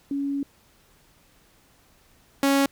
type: tone pair in turn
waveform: sine / sawtooth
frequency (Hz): 280.1 / 276.4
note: C#4 / C#4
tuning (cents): +18 / -5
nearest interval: unison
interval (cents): 23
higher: first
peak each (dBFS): -24 / -14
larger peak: second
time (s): 0.11-0.43 / 2.43-2.66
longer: first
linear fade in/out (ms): 2
effects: pink hiss -59 dBFS RMS until 2.71 s